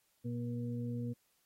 harmonic tone, 120 Hz, B2, 49 cents flat, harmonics 1 / 2 / 4, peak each -38 / -39 / -47 dBFS, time 0.24-1.14 s, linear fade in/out 20 ms, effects white hiss -75 dBFS RMS until 1.45 s + AAC 48 kbps

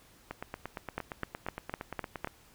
two click trains, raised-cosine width 0.5 ms, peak -18 / -22 dBFS, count 6 / 18, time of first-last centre 0.98-2.246 / 0.31-2.273 s, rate 3.95 / 8.66 Hz, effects pink hiss -60 dBFS RMS until 2.54 s

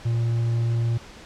triangle tone, 116.54 Hz, A#2, in tune, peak -18 dBFS, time 0.05-0.98 s, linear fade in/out 10 ms, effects pink hiss -44 dBFS RMS until 1.25 s + low-pass 6000 Hz 12 dB/octave

